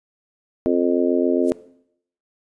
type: harmonic tone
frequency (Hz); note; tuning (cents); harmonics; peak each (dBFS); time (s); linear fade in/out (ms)
87.31; F2; 0; 3 / 4 / 5 / 6 / 7; -20 / -20 / -22 / -29 / -25; 0.66-1.52; 0
type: noise with exponential growth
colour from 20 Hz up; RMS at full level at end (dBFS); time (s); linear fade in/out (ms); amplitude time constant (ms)
violet; -31; 1.4-1.5; 0; 20
effects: noise-tail reverb RT60 0.7 s tail -19 dB re dry + resampled to 22050 Hz